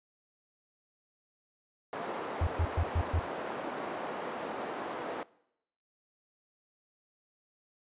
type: band-pass noise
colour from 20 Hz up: white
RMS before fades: -38 dBFS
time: 1.93-5.23 s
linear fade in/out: 0 ms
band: 280 to 850 Hz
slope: 12 dB/octave
type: tone bursts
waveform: sine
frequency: 83 Hz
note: E2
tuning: 12 cents sharp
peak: -25 dBFS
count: 5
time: 2.41-3.195 s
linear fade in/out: 5 ms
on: 61 ms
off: 120 ms
effects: noise-tail reverb RT60 0.8 s tail -22 dB re dry + resampled to 8000 Hz